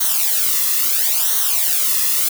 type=noise with flanger; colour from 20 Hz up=blue; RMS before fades=-17 dBFS; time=0-2.29 s; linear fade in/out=10 ms; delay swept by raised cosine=0.4 to 1.33 ms; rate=0.74 Hz; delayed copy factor=-0.8; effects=none